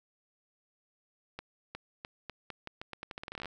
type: accelerating click train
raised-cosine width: 0.3 ms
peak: -24 dBFS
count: 21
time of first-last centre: 1.39-3.457 s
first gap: 360 ms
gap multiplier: 0.83
effects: 11-bit